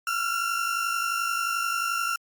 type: tone pair together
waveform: 35% pulse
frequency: 1356.6 / 1408 Hz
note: E6 / F6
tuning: +49 / +14 cents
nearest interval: minor second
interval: 65 cents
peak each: -25 / -28 dBFS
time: 0.07-2.16 s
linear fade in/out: 2 ms
effects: Opus 48 kbps